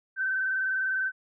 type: tone with vibrato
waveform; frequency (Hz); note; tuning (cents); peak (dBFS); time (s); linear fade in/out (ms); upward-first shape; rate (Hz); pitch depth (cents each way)
sine; 1539; G6; -32; -25; 0.16-1.12; 50; sine; 20; 36
effects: none